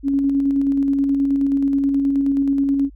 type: tone with tremolo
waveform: sine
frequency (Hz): 277.2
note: C#4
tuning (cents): 0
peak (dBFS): -14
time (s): 0.03-2.9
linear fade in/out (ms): 50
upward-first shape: square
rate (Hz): 9.4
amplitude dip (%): 25
effects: added 50 Hz sine -40 dBFS peak until 2.95 s